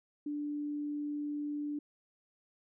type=tone; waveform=sine; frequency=293.7 Hz; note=D4; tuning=in tune; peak=-34 dBFS; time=0.26-1.79 s; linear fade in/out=5 ms; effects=none

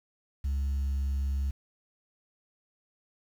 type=tone with pitch glide; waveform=sine; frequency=69.1 to 68.66 Hz; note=C#2 to C#2; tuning=-5 to -16 cents; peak=-24 dBFS; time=0.44-1.51 s; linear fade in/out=10 ms; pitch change=-11 cents; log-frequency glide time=0.76-0.87 s; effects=tanh soft clip ceiling -26 dBFS + 9-bit

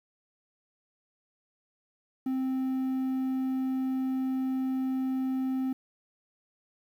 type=tone; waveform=triangle; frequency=261.6 Hz; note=C4; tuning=in tune; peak=-25 dBFS; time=2.26-5.73 s; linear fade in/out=5 ms; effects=10-bit

